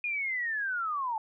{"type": "linear sweep", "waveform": "sine", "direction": "down", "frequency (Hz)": [2461, 853], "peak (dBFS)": -29, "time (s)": [0.04, 1.18], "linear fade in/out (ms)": 2, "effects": []}